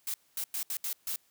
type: noise bursts at uneven times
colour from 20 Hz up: blue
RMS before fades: -34 dBFS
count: 6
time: 0.07-0.14 / 0.37-0.44 / 0.54-0.63 / 0.7-0.77 / 0.84-0.93 / 1.07-1.16 s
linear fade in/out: 2 ms
effects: white hiss -68 dBFS RMS until 1.3 s + high-pass 60 Hz 12 dB/octave